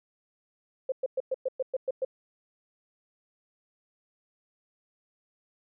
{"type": "tone bursts", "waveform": "sine", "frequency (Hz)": 523.3, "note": "C5", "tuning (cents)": 0, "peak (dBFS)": -25, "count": 9, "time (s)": [0.89, 2.049], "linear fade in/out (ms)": 5, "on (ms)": 31, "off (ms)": 110, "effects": []}